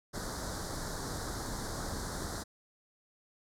pink band-stop noise, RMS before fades -38 dBFS, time 0.13-2.44 s, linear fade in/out 20 ms, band 1800 to 3900 Hz, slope 48 dB/octave, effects low-pass 10000 Hz 12 dB/octave

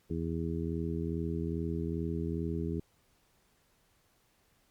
harmonic tone, 82.41 Hz, E2, in tune, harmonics 1 / 2 / 3 / 4 / 5, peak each -37 / -36 / -39 / -39 / -40 dBFS, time 0.1-2.8 s, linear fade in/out 5 ms, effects pink hiss -70 dBFS RMS until 4.7 s + Opus 48 kbps

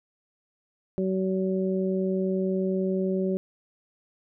harmonic tone, 188.8 Hz, F#3, 35 cents sharp, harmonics 1 / 2 / 3, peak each -26 / -27 / -33 dBFS, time 0.98-3.37 s, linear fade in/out 0 ms, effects none

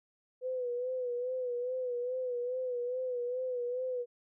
sine tone with vibrato, 498.3 Hz, B4, 15 cents sharp, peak -32 dBFS, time 0.41-4.06 s, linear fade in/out 50 ms, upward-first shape sine, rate 2.4 Hz, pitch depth 57 cents each way, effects none

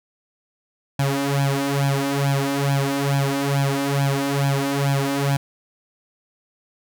sawtooth tone with flanger, 139.2 Hz, C#3, 8 cents sharp, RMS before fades -21 dBFS, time 0.99-5.37 s, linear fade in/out 5 ms, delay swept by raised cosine 1.2 to 3.4 ms, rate 2.3 Hz, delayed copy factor +0.9, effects none

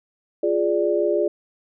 sine chord, D diminished, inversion first, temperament equal, 349.2 / 415.3 / 587.3 Hz, F4 / Ab4 / D5, 0 / 0 / 0 cents, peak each -22 dBFS, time 0.43-1.28 s, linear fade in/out 5 ms, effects none

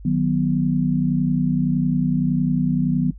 sine chord, B major, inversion first, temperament just, 154.34 / 185.21 / 246.9 Hz, D#3 / F#3 / B3, -14 / +2 / 0 cents, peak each -21 dBFS, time 0.05-3.11 s, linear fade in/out 5 ms, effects noise-tail reverb RT60 0.1 s tail -18 dB re dry + added 50 Hz sine -36 dBFS peak until 3.18 s

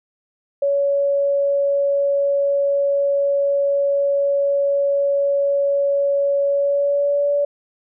sine tone with pitch glide, 562 to 574.1 Hz, C#5 to D5, +24 to -39 cents, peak -15 dBFS, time 0.62-7.45 s, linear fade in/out 5 ms, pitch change +37 cents, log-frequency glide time 6.49-7.32 s, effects none

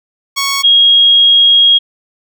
10% pulse / sine tone pair in turn, 1108.7 / 3277 Hz, C#6 / G#7, 0 / -24 cents, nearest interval octave + perfect fifth, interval 1876 cents, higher second, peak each -4 dBFS, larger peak neither, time 0.36-0.63 / 0.63-1.79 s, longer second, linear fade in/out 20 ms, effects none

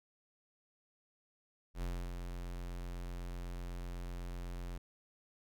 square tone with ADSR envelope, 44 Hz, F1, 14 cents sharp, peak -36 dBFS, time 1.74-4.78 s, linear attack 80 ms, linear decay 290 ms, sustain -5 dB, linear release 7 ms, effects none

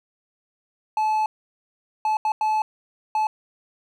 triangle tone bursts at uneven times, 864 Hz, A5, 32 cents flat, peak -17 dBFS, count 5, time 0.97-1.26 / 2.05-2.17 / 2.25-2.32 / 2.41-2.62 / 3.15-3.27 s, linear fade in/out 2 ms, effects none

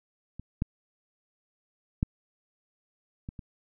clicks, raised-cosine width 5 ms, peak -27 / -14 / -12 / -24 / -28 dBFS, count 5, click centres 0.396 / 0.621 / 2.029 / 3.289 / 3.392 s, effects none

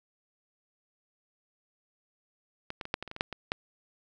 clicks, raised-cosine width 0.3 ms, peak -20 / -20 / -23 / -11 / -20 / -27 / -24 / -24 / -10 / -21 / -12 dBFS, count 11, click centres 2.704 / 2.812 / 2.854 / 2.941 / 3.026 / 3.077 / 3.114 / 3.164 / 3.209 / 3.327 / 3.519 s, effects none

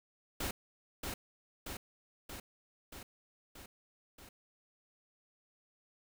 pink noise with echo, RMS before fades -37 dBFS, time 0.4-0.51 s, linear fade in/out 5 ms, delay 630 ms, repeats 6, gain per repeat -3 dB, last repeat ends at 4.29 s, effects none

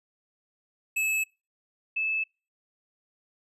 square / sine tone pair in turn, 2600 / 2615 Hz, E7 / E7, -24 / -15 cents, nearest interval unison, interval 9 cents, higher second, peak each -25 dBFS, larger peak neither, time 0.96-1.24 / 1.96-2.24 s, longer neither, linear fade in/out 10 ms, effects noise-tail reverb RT60 0.3 s tail -26 dB re dry + resampled to 32000 Hz

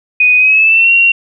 sine tone with pitch glide, 2489 to 2746 Hz, D#7 to F7, 0 to -30 cents, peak -5 dBFS, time 0.2-1.12 s, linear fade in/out 5 ms, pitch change +170 cents, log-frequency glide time 0.37-0.91 s, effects none

